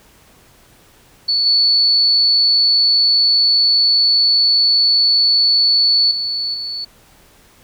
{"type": "tone with level steps", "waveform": "sine", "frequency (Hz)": 4445, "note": "C#8", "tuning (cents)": 4, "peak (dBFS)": [-13, -10, -18, -22], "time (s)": [1.28, 6.85], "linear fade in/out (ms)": 10, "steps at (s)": [1.46, 6.11, 6.54], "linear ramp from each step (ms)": 2, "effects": ["pink hiss -49 dBFS RMS until 7.63 s"]}